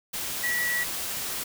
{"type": "tone in noise", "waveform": "sine", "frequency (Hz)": 1938, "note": "B6", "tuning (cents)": -33, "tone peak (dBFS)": -25, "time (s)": [0.43, 0.84], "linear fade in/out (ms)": 10, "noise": "white", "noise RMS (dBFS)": -32, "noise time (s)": [0.13, 1.44], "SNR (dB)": 4, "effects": []}